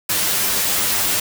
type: noise with comb filter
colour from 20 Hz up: white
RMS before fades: -19 dBFS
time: 0.09-1.2 s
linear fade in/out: 5 ms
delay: 10 ms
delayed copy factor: +0.55
effects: none